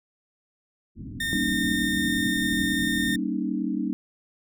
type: low-pass noise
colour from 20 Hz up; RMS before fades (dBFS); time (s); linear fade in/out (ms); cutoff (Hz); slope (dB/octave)
white; -37; 0.95-3.19; 50; 290; 48
type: tone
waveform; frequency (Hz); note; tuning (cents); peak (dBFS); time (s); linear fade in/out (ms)
30% pulse; 1823; A#6; -39; -23; 1.2-3.16; 5
type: chord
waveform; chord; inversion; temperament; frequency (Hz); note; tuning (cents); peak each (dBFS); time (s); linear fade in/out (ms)
sine; Eb dominant seventh; first; just; 194.45 / 233.3 / 280 / 311.1; G3 / Bb3 / Db4 / Eb4; -14 / +2 / +18 / 0; -30; 1.33-3.93; 0
effects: none